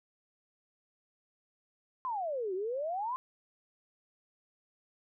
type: exponential two-way sweep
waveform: sine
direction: down then up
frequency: 1062 to 359.9 to 1062 Hz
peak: -32 dBFS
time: 2.05-3.16 s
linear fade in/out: 0 ms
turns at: 2.54 s
effects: none